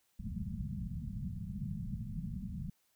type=low-pass noise; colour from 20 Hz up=white; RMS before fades=-40 dBFS; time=0.19-2.7 s; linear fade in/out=5 ms; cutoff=220 Hz; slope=96 dB/octave; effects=white hiss -75 dBFS RMS until 2.95 s